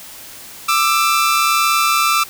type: tone pair together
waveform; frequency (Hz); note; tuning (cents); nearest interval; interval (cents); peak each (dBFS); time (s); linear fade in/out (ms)
sawtooth; 1185.4 / 1327; D6 / E6; +16 / +11; major second; 195; -12; 0.68-2.24; 10
effects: white hiss -36 dBFS RMS until 2.29 s